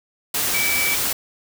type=tone in noise; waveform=sine; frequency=2300 Hz; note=D7; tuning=37 cents flat; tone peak=-21 dBFS; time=0.54-0.95 s; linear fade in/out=5 ms; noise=white; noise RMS=-22 dBFS; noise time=0.34-1.13 s; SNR=-2 dB; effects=none